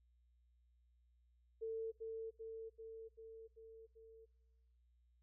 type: tone with echo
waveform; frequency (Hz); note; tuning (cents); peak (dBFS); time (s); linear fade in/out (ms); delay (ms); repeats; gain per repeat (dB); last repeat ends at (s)
sine; 448; A4; +31; -40; 1.61-1.92; 20; 390; 6; -3; 4.26
effects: noise-tail reverb RT60 1.0 s tail -21 dB re dry + added 60 Hz sine -70 dBFS peak until 5.22 s